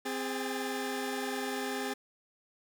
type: tone cluster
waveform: sawtooth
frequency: 260.2 / 410.3 / 800 / 1765 Hz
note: C4 / G#4 / G5 / A6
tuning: -9 / -21 / +35 / +5 cents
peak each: -33 / -33 / -38 / -39 dBFS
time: 0.05-1.94 s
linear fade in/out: 10 ms
effects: none